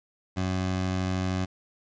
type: tone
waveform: 20% pulse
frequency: 93 Hz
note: F#2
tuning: 9 cents sharp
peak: -21 dBFS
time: 0.36-1.46 s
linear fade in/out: 20 ms
effects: resampled to 16000 Hz + 9-bit